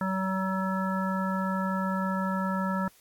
harmonic tone, 189.6 Hz, F#3, 43 cents sharp, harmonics 1 / 3 / 5 / 7 / 9, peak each -28 / -36 / -34 / -34 / -39 dBFS, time 0.01-2.88 s, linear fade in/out 2 ms, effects white hiss -60 dBFS RMS until 3 s + AAC 64 kbps

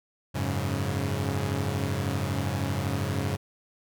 sawtooth chord, F# suspended second, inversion none, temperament equal with one note detuned, 91.17 / 103.83 / 138.59 Hz, F#2 / G#2 / C#3, -25 / 0 / 0 cents, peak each -27 dBFS, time 0.34-3.37 s, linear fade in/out 20 ms, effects none

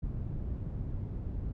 white low-pass noise, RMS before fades -36 dBFS, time 0.02-1.53 s, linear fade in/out 20 ms, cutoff 110 Hz, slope 12 dB/octave, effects none

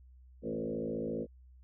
sine tone with frequency modulation, 352.6 Hz, F4, 17 cents sharp, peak -33 dBFS, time 0.42-1.27 s, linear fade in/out 50 ms, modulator 54.6 Hz, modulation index 3.3, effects added 63 Hz sine -54 dBFS peak until 1.63 s

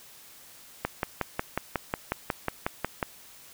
click train, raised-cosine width 0.5 ms, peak -11 dBFS, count 13, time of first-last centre 0.85-3.028 s, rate 5.51 Hz, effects white hiss -51 dBFS RMS until 3.53 s

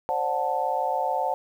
sine chord, D dominant seventh, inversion third, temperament just, 528.6 / 587.3 / 734.2 / 881 Hz, C5 / D5 / F#5 / A5, +18 / 0 / -14 / +2 cents, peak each -30 / -32 / -27 / -27 dBFS, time 0.09-1.34 s, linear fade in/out 0 ms, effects 9-bit

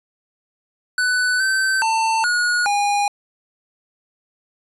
square tone with pitch steps, 1494 / 1544 / 894 / 1449 / 816 Hz, F#6 / G6 / A5 / F#6 / G#5, +16 / -27 / +27 / -37 / -31 cents, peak -17 dBFS, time 0.98-3.08 s, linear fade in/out 2 ms, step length 420 ms, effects resampled to 24000 Hz

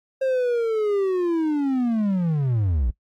triangle linear sweep, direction down, 536 to 52 Hz, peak -17 dBFS, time 0.21-2.91 s, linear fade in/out 10 ms, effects noise-tail reverb RT60 0.1 s tail -20 dB re dry + AAC 48 kbps

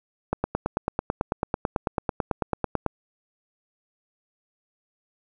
click train, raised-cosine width 1 ms, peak -9 dBFS, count 24, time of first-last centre 0.33-2.863 s, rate 9.08 Hz, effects none

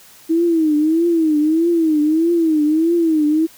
sine tone with vibrato, 320 Hz, D#4, 49 cents sharp, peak -12 dBFS, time 0.29-3.47 s, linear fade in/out 20 ms, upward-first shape triangle, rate 1.6 Hz, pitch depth 140 cents each way, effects white hiss -45 dBFS RMS until 3.57 s

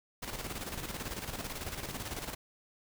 pink noise with tremolo, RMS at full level -38 dBFS, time 0.22-2.35 s, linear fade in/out 10 ms, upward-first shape square, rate 18 Hz, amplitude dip 55%, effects none

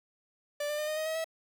45% pulse tone with pitch steps, 586 / 595.9 / 606 / 616.2 / 626.6 / 637.2 / 648 Hz, D5 / D5 / D#5 / D#5 / D#5 / D#5 / E5, -4 / +25 / -46 / -17 / +12 / +41 / -30 cents, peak -31 dBFS, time 0.6-1.244 s, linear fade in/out 5 ms, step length 92 ms, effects 10-bit

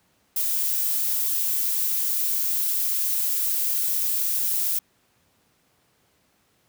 violet noise, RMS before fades -24 dBFS, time 0.36-4.79 s, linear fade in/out 5 ms, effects pink hiss -65 dBFS RMS until 6.68 s + high-pass 80 Hz 12 dB/octave

